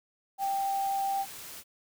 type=tone in noise; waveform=sine; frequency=786 Hz; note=G5; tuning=4 cents sharp; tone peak=-27 dBFS; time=0.38-1.26 s; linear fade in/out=50 ms; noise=white; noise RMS=-44 dBFS; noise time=0.38-1.64 s; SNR=+14 dB; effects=none